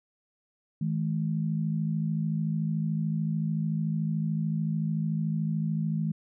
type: tone pair together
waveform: sine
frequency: 160 / 213.6 Hz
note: D#3 / G#3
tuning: +49 / +49 cents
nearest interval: perfect fourth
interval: 500 cents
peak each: -27 / -31 dBFS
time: 0.81-6.12 s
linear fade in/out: 5 ms
effects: none